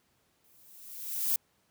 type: noise with exponential growth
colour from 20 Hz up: violet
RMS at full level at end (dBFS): -26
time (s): 0.44-1.36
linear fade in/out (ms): 2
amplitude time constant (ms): 200
effects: pink hiss -71 dBFS RMS until 1.7 s + high-pass 80 Hz 12 dB/octave